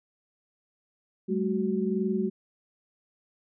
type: tone cluster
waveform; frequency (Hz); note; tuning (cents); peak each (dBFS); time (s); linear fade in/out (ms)
sine; 193.6 / 215.3 / 372.5; G3 / A3 / F#4; -21 / -37 / +12; -29; 1.28-2.3; 20
effects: none